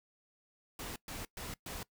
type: noise bursts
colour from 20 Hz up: pink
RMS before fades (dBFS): -43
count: 4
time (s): 0.79-1.83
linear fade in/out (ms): 2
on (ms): 170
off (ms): 120
effects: noise-tail reverb RT60 0.1 s tail -21 dB re dry